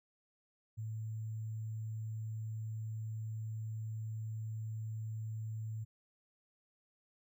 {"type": "tone with sample-and-hold", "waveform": "sine", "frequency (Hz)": 110, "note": "A2", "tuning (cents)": 0, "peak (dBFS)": -38, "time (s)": [0.77, 5.85], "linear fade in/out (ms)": 20, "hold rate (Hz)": 7350, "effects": []}